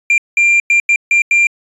triangle tone bursts at uneven times, 2382 Hz, D7, 24 cents sharp, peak -6 dBFS, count 6, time 0.1-0.18 / 0.37-0.6 / 0.7-0.8 / 0.89-0.96 / 1.11-1.22 / 1.31-1.47 s, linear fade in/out 2 ms, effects resampled to 24000 Hz

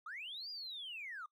triangle linear two-way sweep, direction up then down, 1173 to 4923 to 1173 Hz, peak -40 dBFS, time 0.06-1.26 s, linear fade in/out 5 ms, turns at 0.5 s, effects noise-tail reverb RT60 0.1 s tail -24 dB re dry + tanh soft clip ceiling -41 dBFS

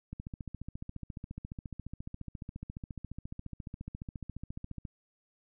click train, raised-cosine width 5 ms, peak -28 dBFS, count 69, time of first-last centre 0.13-4.852 s, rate 14.4 Hz, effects none

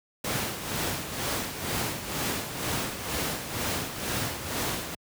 pink noise with tremolo, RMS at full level -28 dBFS, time 0.24-4.95 s, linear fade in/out 5 ms, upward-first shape sine, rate 2.1 Hz, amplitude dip 60%, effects high-pass 80 Hz 12 dB/octave

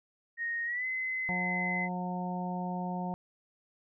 sine tone with pitch glide, 1863 to 2043 Hz, A#6 to C7, -2 to -42 cents, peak -31 dBFS, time 0.37-1.89 s, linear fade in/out 50 ms, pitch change +160 cents, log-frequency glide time 0.65-0.86 s
harmonic tone, 180 Hz, F#3, 47 cents flat, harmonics 1 / 2 / 3 / 4 / 5, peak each -34 / -46 / -45 / -39 / -40 dBFS, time 1.29-3.14 s, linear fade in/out 0 ms
effects none

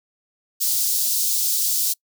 white high-pass noise, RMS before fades -21 dBFS, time 0.6-1.94 s, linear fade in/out 20 ms, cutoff 4300 Hz, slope 24 dB/octave, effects noise-tail reverb RT60 0.1 s tail -26 dB re dry

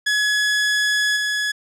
sawtooth tone with level steps, 1691 Hz, G#6, 31 cents sharp, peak -13 / -16 dBFS, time 0.06-1.52 s, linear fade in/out 10 ms, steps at 1.16 s, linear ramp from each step 10 ms, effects low-pass 8000 Hz 12 dB/octave

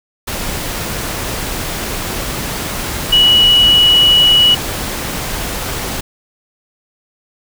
sine tone in noise, 2931 Hz, F#7, 17 cents flat, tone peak -6 dBFS, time 3.12-4.55 s, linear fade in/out 10 ms, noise pink, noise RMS -21 dBFS, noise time 0.27-6.01 s, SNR +12 dB, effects none

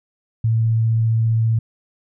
sine tone with vibrato, 112.9 Hz, A2, 45 cents sharp, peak -14 dBFS, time 0.44-1.59 s, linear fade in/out 5 ms, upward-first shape sine, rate 15 Hz, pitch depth 9 cents each way, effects none

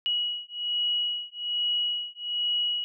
sine beating tone pair, 2913 / 2914.2 Hz, F#7 / F#7, -28 / -27 cents, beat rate 1.2 Hz, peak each -29 / -29 dBFS, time 0.06-2.84 s, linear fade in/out 0 ms, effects none

